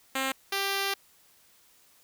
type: tone pair in turn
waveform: 5% pulse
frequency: 266.4 / 394 Hz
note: C4 / G4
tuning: +31 / +9 cents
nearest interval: perfect fifth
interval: 678 cents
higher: second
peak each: -16 dBFS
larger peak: neither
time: 0.15-0.32 / 0.52-0.94 s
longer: second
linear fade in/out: 5 ms
effects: white hiss -61 dBFS RMS until 2.03 s